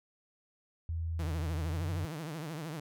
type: tone with pitch glide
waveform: sine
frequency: 82.41 to 90.91 Hz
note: E2 to F#2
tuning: 0 to -30 cents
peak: -32 dBFS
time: 0.89-2.05 s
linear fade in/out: 0 ms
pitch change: +170 cents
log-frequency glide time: 1.67-1.89 s
type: tone with vibrato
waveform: sawtooth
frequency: 157 Hz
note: D#3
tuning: 16 cents sharp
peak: -34 dBFS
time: 1.19-2.8 s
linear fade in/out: 5 ms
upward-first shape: triangle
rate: 13 Hz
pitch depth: 170 cents each way
effects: none